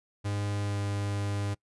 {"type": "tone with pitch glide", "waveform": "45% pulse", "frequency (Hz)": [102, 101.35], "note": ["G#2", "G#2"], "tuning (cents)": [-31, -42], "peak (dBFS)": -29, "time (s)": [0.24, 1.55], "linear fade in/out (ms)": 20, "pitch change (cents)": -11, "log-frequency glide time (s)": [0.62, 0.78], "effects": ["noise-tail reverb RT60 0.1 s tail -24 dB re dry", "resampled to 24000 Hz"]}